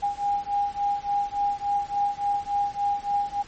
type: beating tone pair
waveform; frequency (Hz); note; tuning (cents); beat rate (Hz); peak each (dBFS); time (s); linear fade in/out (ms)
sine; 810 / 813.5; G#5 / G#5; -43 / -36; 3.5; -26; 0.02-3.43; 20
effects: pink hiss -47 dBFS RMS until 3.47 s + MP3 32 kbps